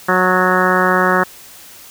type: harmonic tone with a mistuned harmonic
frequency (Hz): 183.6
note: F#3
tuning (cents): -13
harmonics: 1 / 2 / 3 / 4 / 5 / 6 / 7 / 8 / 9 / 10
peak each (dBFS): -20 / -19 / -20 / -22 / -22 / -19 / -19 / -20 / -20 / -24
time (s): 0.08-1.24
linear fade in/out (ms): 10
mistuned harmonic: 9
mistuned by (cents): +22
effects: white hiss -39 dBFS RMS until 1.9 s